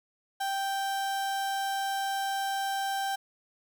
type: tone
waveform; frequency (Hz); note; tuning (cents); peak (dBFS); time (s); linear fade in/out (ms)
35% pulse; 784; G5; 0; -27; 0.4-3.16; 10
effects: none